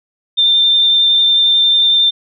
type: tone with vibrato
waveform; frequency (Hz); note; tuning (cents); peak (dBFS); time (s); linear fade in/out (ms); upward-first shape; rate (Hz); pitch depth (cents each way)
sine; 3586; A7; +32; -8; 0.37-2.11; 20; sine; 11; 11
effects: none